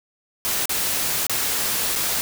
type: noise with dropouts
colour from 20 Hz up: white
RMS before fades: -23 dBFS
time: 0.45-2.21 s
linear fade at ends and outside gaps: 0 ms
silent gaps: 0.656-0.694 / 1.267-1.296 / 1.954-1.959 s
effects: none